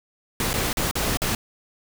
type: noise with dropouts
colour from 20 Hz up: pink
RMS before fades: -24 dBFS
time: 0.4-1.35 s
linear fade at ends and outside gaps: 2 ms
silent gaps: 0.532-0.539 / 0.73-0.77 / 0.912-0.954 / 1.172-1.218 s
effects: none